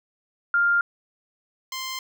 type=tone pair in turn; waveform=sine / 10% pulse; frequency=1400 / 1046.3 Hz; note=F6 / C6; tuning=+4 / 0 cents; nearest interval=perfect fourth; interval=504 cents; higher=first; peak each=-17 / -21 dBFS; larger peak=first; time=0.54-0.81 / 1.72-1.99 s; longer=neither; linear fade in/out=2 ms; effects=none

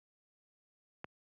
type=click; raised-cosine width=0.5 ms; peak=-26 dBFS; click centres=1.044 s; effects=high-pass 100 Hz 12 dB/octave

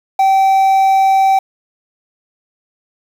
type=tone with quantisation; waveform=triangle; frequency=773 Hz; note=G5; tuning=24 cents flat; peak=-6 dBFS; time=0.19-1.39 s; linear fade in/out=5 ms; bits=6; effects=none

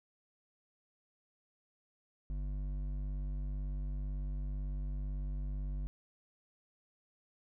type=tone with hard clipping; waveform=sine; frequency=49 Hz; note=G1; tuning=in tune; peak=-37 dBFS; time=2.3-5.87 s; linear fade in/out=0 ms; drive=9 dB; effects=none

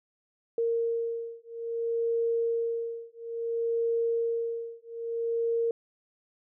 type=beating tone pair; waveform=sine; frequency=462.3 / 462.89 Hz; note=A#4 / A#4; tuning=-14 / -12 cents; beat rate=0.59 Hz; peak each=-30 dBFS; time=0.58-5.71 s; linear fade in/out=2 ms; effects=none

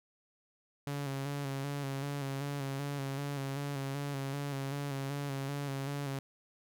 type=tone with vibrato; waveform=sawtooth; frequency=139.6 Hz; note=C#3; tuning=13 cents sharp; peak=-31 dBFS; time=0.87-6.19 s; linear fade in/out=0 ms; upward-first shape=square; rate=2.6 Hz; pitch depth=36 cents each way; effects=none

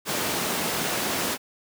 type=high-pass noise; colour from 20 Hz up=pink; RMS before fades=-27 dBFS; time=0.05-1.38 s; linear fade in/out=50 ms; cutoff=200 Hz; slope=12 dB/octave; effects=none

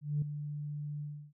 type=tone with ADSR envelope; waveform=sine; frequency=147.5 Hz; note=D3; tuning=8 cents sharp; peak=-26 dBFS; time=0.01-1.33 s; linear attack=210 ms; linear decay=4 ms; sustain=-10 dB; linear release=320 ms; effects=tanh soft clip ceiling -23 dBFS

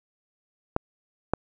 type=clicks; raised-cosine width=1 ms; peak=-8 dBFS; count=2; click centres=0.764 / 1.336 s; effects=none

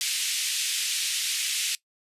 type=band-pass noise; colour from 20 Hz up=pink; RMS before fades=-28 dBFS; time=0.01-1.75 s; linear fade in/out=0 ms; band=2500 to 11000 Hz; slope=24 dB/octave; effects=noise-tail reverb RT60 0.1 s tail -20 dB re dry + resampled to 32000 Hz

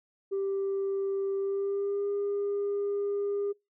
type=tone with pitch glide; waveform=sine; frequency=392 to 404.4 Hz; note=G4 to G#4; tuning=0 to -46 cents; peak=-26 dBFS; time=0.31-3.53 s; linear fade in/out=20 ms; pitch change=+54 cents; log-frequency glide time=1.38-2.08 s; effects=noise-tail reverb RT60 0.2 s tail -25 dB re dry + tanh soft clip ceiling -25 dBFS

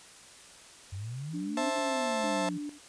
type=exponential two-way sweep; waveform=sine; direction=up then down; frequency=90.6 to 301.6 to 169.9 Hz; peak=-35 dBFS; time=0.92-2.58 s; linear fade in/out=10 ms; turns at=1.75 s
type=tone with tremolo; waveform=sine; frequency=293.1 Hz; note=D4; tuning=3 cents flat; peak=-34 dBFS; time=1.33-2.79 s; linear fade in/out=20 ms; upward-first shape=square; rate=1.1 Hz; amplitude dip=80%
type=chord; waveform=35% pulse; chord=A minor; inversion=first; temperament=just; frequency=528 / 660 / 880 Hz; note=C5 / E5 / A5; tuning=+16 / +2 / 0 cents; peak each=-32 dBFS; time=1.57-2.49 s; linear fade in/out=2 ms
effects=white hiss -52 dBFS RMS until 2.88 s + resampled to 22050 Hz

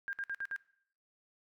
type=tone bursts; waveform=sine; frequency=1605 Hz; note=G6; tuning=40 cents sharp; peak=-35 dBFS; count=5; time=0.08-0.562 s; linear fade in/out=0 ms; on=50 ms; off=58 ms; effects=noise-tail reverb RT60 0.7 s tail -20 dB re dry

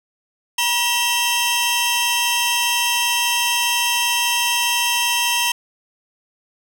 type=tone cluster; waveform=sawtooth; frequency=960 / 2687 / 3153 Hz; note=B5 / E7 / G7; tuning=-49 / +33 / +9 cents; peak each=-18 dBFS; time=0.58-5.52 s; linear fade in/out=5 ms; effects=none

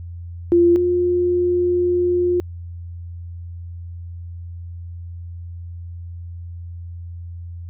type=tone pair in turn; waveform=sine; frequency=345.6 / 354.5 Hz; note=F4 / F4; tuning=-18 / +26 cents; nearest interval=unison; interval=44 cents; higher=second; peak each=-10 / -15 dBFS; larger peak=first; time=0.52-0.76 / 0.76-2.4 s; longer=second; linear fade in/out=0 ms; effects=added 86 Hz sine -30 dBFS peak until 7.69 s

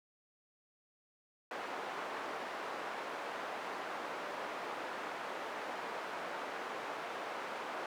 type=band-pass noise; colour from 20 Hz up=white; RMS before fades=-42 dBFS; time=1.51-7.86 s; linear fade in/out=2 ms; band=400 to 1200 Hz; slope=12 dB/octave; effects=none

